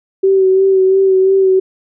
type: tone with vibrato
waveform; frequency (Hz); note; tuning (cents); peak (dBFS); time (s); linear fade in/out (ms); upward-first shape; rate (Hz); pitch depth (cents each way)
sine; 382; G4; -45; -7; 0.23-1.6; 10; sine; 2.9; 26
effects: none